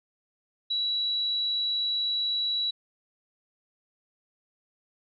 sine tone, 3916 Hz, B7, 15 cents flat, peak -25 dBFS, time 0.7-2.71 s, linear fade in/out 10 ms, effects none

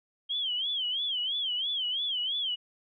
sine tone with vibrato, 3177 Hz, G7, 23 cents sharp, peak -28 dBFS, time 0.29-2.56 s, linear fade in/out 20 ms, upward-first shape sine, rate 3 Hz, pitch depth 150 cents each way, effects none

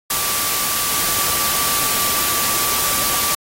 sine tone in noise, 1162 Hz, D6, 19 cents flat, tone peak -27 dBFS, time 0.1-3.35 s, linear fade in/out 5 ms, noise white, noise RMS -19 dBFS, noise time 0.1-3.35 s, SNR -11 dB, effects AAC 48 kbps

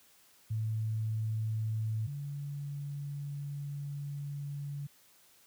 sine tone pair in turn, 110 / 142.76 Hz, A2 / D3, 0 / -49 cents, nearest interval perfect fourth, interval 451 cents, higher second, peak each -30 / -36 dBFS, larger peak first, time 0.5-2.07 / 2.07-4.87 s, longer second, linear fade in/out 10 ms, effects white hiss -63 dBFS RMS until 5.46 s + high-pass 60 Hz 12 dB/octave

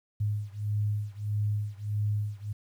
sine beating tone pair, 103.83 / 105.43 Hz, G#2 / G#2, 0 / +27 cents, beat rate 1.6 Hz, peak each -30 / -31 dBFS, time 0.2-2.53 s, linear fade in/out 10 ms, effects 10-bit

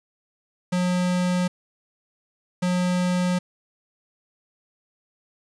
square tone bursts at uneven times, 180 Hz, F#3, 47 cents flat, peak -21 dBFS, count 2, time 0.72-1.48 / 2.62-3.39 s, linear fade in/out 10 ms, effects resampled to 22050 Hz + 8-bit

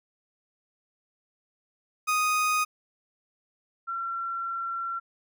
30% pulse / sine tone pair in turn, 1244.5 / 1360.9 Hz, D#6 / F6, 0 / -45 cents, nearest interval major second, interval 155 cents, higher second, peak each -20 / -29 dBFS, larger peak first, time 2.07-2.65 / 3.87-5 s, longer second, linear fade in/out 20 ms, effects none

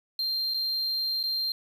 triangle tone with dropouts, 4176 Hz, C8, 4 cents flat, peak -25 dBFS, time 0.19-1.52 s, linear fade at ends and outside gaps 2 ms, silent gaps 0.538-0.543 / 1.23-1.237 s, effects 9-bit

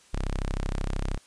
sawtooth tone, 32.99 Hz, C1, 15 cents sharp, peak -23 dBFS, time 0.13-1.18 s, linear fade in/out 10 ms, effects white hiss -57 dBFS RMS until 1.26 s + resampled to 22050 Hz

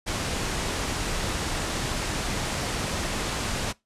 pink low-pass noise, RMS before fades -29 dBFS, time 0.06-3.73 s, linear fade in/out 20 ms, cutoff 9300 Hz, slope 24 dB/octave, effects noise-tail reverb RT60 0.2 s tail -22 dB re dry + resampled to 32000 Hz

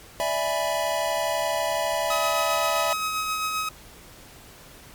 square chord, E dominant seventh, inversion third, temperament equal, 587.3 / 659.3 / 830.6 / 987.8 Hz, D5 / E5 / G#5 / B5, 0 / 0 / 0 / 0 cents, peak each -30 / -27 / -32 / -31 dBFS, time 0.2-2.93 s, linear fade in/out 0 ms
sawtooth tone with tremolo, 1270 Hz, D#6, 35 cents sharp, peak -20 dBFS, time 2.1-3.69 s, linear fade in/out 5 ms, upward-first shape sine, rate 7.6 Hz, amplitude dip 30%
effects pink hiss -47 dBFS RMS until 4.94 s + MP3 96 kbps

